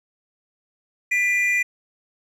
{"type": "tone pair together", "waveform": "triangle", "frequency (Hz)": [1984.5, 2400], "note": ["B6", "D7"], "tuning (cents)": [8, 37], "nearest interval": "minor third", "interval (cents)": 329, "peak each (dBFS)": -19, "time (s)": [1.11, 1.63], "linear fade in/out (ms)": 10, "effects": []}